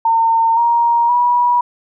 sine tone with pitch steps, 910 / 939.4 / 969.7 Hz, A#5 / A#5 / B5, -42 / +13 / -32 cents, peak -10 dBFS, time 0.05-1.61 s, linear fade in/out 5 ms, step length 520 ms, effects none

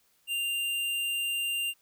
square tone, 2790 Hz, F7, 2 cents flat, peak -29 dBFS, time 0.27-1.74 s, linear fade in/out 50 ms, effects white hiss -68 dBFS RMS until 1.81 s

